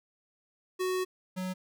square tone pair in turn, 370 / 185 Hz, F#4 / F#3, 0 / 0 cents, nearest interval octave, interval 1200 cents, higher first, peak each -29 / -33 dBFS, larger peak first, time 0.79-1.05 / 1.36-1.54 s, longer first, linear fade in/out 20 ms, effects none

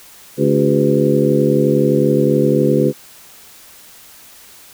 harmonic tone with a mistuned harmonic, 71.6 Hz, D2, 43 cents flat, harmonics 2 / 3 / 4 / 5 / 6 / 7, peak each -18 / -18 / -18 / -18 / -18 / -18 dBFS, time 0.37-2.93 s, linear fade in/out 50 ms, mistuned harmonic 6, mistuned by -99 cents, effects white hiss -42 dBFS RMS until 4.73 s

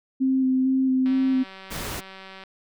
sine tone with vibrato, 261.6 Hz, C4, in tune, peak -18 dBFS, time 0.2-1.44 s, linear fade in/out 20 ms, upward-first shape square, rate 2.2 Hz, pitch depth 13 cents each way
click train, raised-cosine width 0.3 ms, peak -26 dBFS, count 264, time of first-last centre 1.06-2.437 s, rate 191 Hz
pink noise, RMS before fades -32 dBFS, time 1.7-2.01 s, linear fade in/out 20 ms
effects none

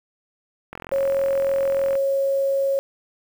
click train, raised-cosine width 0.5 ms, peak -19 dBFS, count 54, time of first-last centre 0.73-1.954 s, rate 43.3 Hz
sine tone, 548 Hz, C#5, 20 cents flat, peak -18 dBFS, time 0.92-2.79 s, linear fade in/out 0 ms
effects 7-bit

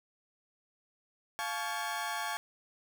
30% pulse tone cluster, 700 / 863 / 1122 / 1624 Hz, F5 / A5 / C#6 / G#6, +4 / -34 / +21 / -39 cents, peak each -38 / -35 / -37 / -38 dBFS, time 1.39-2.37 s, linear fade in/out 0 ms, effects none

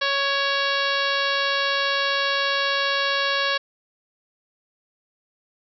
harmonic tone with a mistuned harmonic, 555 Hz, C#5, 2 cents sharp, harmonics 1 / 2 / 3 / 4 / 5 / 6 / 7 / 8 / 9 / 10, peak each -28 / -27 / -25 / -33 / -30 / -30 / -30 / -31 / -39 / -38 dBFS, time 0.01-3.58 s, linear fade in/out 10 ms, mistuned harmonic 4, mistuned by +37 cents, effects none

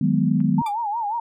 sine chord, G# minor seventh, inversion second, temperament equal, 155.56 / 185 / 207.7 / 246.9 Hz, D#3 / F#3 / G#3 / B3, 0 / 0 / 0 / 0 cents, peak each -22 dBFS, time 0.01-0.62 s, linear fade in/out 5 ms
click, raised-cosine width 0.5 ms, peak -32 dBFS, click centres 0.404 s
sine tone with vibrato, 877 Hz, A5, 6 cents flat, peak -22 dBFS, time 0.58-1.2 s, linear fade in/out 5 ms, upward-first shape sine, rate 5.6 Hz, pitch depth 140 cents each way
20% pulse tone with exponential decay, 1177 Hz, D6, 3 cents sharp, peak -24 dBFS, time 0.66-0.75 s, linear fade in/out 5 ms, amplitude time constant 18 ms
effects none

